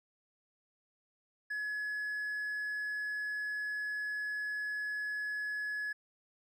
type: tone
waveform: triangle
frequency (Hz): 1695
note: G#6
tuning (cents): +35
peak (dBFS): -32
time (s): 1.5-5.93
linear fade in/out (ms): 10
effects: tanh soft clip ceiling -28 dBFS